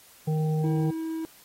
harmonic tone, 155.56 Hz, D#3, in tune, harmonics 1 / 3 / 5, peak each -23 / -33 / -39 dBFS, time 0.27-0.91 s, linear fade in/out 10 ms
triangle tone, 322.7 Hz, E4, 37 cents flat, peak -27 dBFS, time 0.64-1.25 s, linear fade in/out 0 ms
effects white hiss -54 dBFS RMS until 1.44 s + AAC 48 kbps

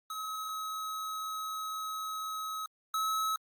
square tone pair in turn, 1279 / 1290.1 Hz, D#6 / E6, +47 / -38 cents, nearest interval unison, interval 15 cents, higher second, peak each -36 / -30 dBFS, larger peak second, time 0.1-2.66 / 2.94-3.36 s, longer first, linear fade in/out 2 ms, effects Opus 32 kbps

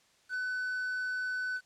triangle tone with quantisation, 1504 Hz, F#6, 28 cents sharp, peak -30 dBFS, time 0.29-1.61 s, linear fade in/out 50 ms, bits 9, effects white hiss -66 dBFS RMS until 1.65 s + low-pass 7000 Hz 12 dB/octave

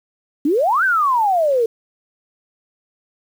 sine exponential two-way sweep, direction up then down, 270.8 to 1602 to 441.2 Hz, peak -13 dBFS, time 0.45-1.66 s, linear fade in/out 5 ms, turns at 0.84 s, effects 7-bit

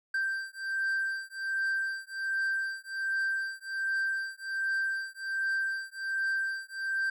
triangle beating tone pair, 1568 / 1569.3 Hz, G6 / G6, 0 / +1 cents, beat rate 1.3 Hz, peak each -31 dBFS, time 0.14-7.1 s, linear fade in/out 5 ms, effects none

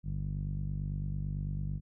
sawtooth tone with low-pass filter, 49 Hz, G1, in tune, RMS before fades -35 dBFS, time 0.03-1.81 s, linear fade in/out 50 ms, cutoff 160 Hz, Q 3.7, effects none

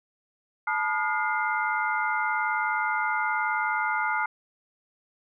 sine tone cluster, 865 / 964 / 1222 / 1427 / 2090 Hz, A5 / B5 / D#6 / F6 / C7, -30 / -42 / -32 / +37 / -2 cents, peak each -29 / -34 / -32 / -28 / -32 dBFS, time 0.67-4.26 s, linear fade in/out 5 ms, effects none

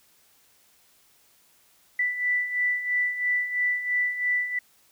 sine beating tone pair, 1975.5 / 1978.5 Hz, B6 / B6, 0 / +3 cents, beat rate 3 Hz, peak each -30 / -24 dBFS, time 1.99-4.59 s, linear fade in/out 5 ms, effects white hiss -61 dBFS RMS until 4.91 s

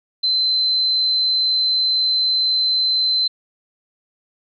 sine tone, 4071 Hz, C8, 48 cents flat, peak -15 dBFS, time 0.23-3.28 s, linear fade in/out 10 ms, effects none

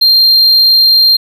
triangle tone, 4186 Hz, C8, in tune, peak -3 dBFS, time 0.01-1.17 s, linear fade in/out 10 ms, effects none

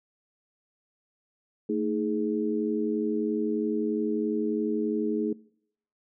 sine tone cluster, 223.5 / 315.1 / 418.2 Hz, A3 / D#4 / G#4, +27 / +22 / +12 cents, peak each -29 dBFS, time 1.69-5.33 s, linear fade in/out 5 ms, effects noise-tail reverb RT60 0.7 s tail -23 dB re dry

